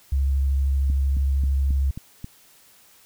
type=tone with vibrato; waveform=sine; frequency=68.3 Hz; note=C#2; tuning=25 cents flat; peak=-18 dBFS; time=0.12-1.91 s; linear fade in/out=5 ms; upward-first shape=triangle; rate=13 Hz; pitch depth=22 cents each way
type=click train; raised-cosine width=5 ms; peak=-20 dBFS; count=6; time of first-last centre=0.9-2.244 s; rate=3.72 Hz
effects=white hiss -54 dBFS RMS until 3.05 s